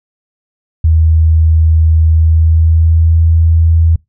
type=tone with pitch glide; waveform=sine; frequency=80 to 81.87 Hz; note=D#2 to E2; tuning=+49 to -11 cents; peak=-5 dBFS; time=0.84-3.96 s; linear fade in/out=5 ms; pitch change=+40 cents; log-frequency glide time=2.08-3.21 s; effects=noise-tail reverb RT60 0.2 s tail -25 dB re dry